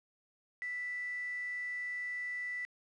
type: tone with quantisation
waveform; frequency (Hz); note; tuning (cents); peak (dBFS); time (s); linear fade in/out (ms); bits
sine; 1975.5; B6; 0; -36; 0.62-2.65; 0; 9
effects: low-pass 6000 Hz 12 dB/octave